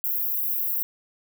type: high-pass noise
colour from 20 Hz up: white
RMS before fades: -26 dBFS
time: 0.04-0.83 s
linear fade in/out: 0 ms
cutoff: 12000 Hz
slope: 96 dB/octave
effects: none